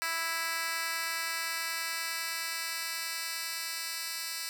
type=tone with high-pass filter sweep; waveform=10% pulse; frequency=329.6 Hz; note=E4; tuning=in tune; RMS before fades=-35 dBFS; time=0.02-4.49 s; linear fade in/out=0 ms; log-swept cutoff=1600 to 3500 Hz; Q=0.82; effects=none